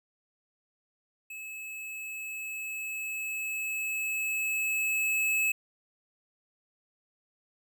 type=tone with level ramp; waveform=square; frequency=2592 Hz; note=E7; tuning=30 cents flat; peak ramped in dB=-40 to -25 dBFS; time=1.3-5.52 s; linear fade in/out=5 ms; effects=none